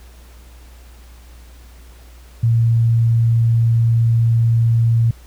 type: tone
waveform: sine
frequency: 115.4 Hz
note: A#2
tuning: 17 cents flat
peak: -11 dBFS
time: 2.43-5.11 s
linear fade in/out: 5 ms
effects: added 60 Hz sine -39 dBFS peak until 5.26 s + pink hiss -49 dBFS RMS until 5.26 s